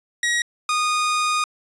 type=tone pair in turn; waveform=sawtooth; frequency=1901 / 1231.4 Hz; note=A#6 / D#6; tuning=+33 / -18 cents; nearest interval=minor sixth; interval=751 cents; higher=first; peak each=-15 dBFS; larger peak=neither; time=0.23-0.42 / 0.69-1.44 s; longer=second; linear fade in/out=2 ms; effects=resampled to 22050 Hz